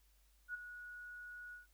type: tone with ADSR envelope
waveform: sine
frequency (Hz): 1460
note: F#6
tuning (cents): -24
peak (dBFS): -38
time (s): 0.48-1.67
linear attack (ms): 62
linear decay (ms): 16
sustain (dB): -10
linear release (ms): 140
effects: added 50 Hz sine -68 dBFS peak until 1.73 s + white hiss -75 dBFS RMS until 1.73 s